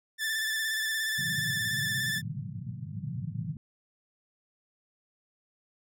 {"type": "tone with vibrato", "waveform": "sawtooth", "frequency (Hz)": 1760, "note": "A6", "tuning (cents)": 0, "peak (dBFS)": -25, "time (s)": [0.18, 2.22], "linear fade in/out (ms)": 50, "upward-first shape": "square", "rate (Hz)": 17, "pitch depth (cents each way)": 26}
{"type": "band-pass noise", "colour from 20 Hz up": "pink", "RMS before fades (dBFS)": -37, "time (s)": [1.18, 3.57], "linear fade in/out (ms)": 2, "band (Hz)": [110, 180], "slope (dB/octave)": 48}
{"effects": []}